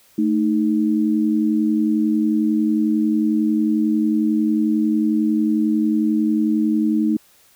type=tone pair together; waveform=sine; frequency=220 / 311.1 Hz; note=A3 / D#4; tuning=0 / 0 cents; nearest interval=tritone; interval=600 cents; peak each=-18 dBFS; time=0.18-7.17 s; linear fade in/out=5 ms; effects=white hiss -54 dBFS RMS until 7.55 s